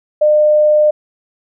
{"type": "tone", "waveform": "sine", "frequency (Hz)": 604, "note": "D5", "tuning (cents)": 48, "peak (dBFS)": -7, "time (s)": [0.21, 0.91], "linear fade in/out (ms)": 10, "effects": []}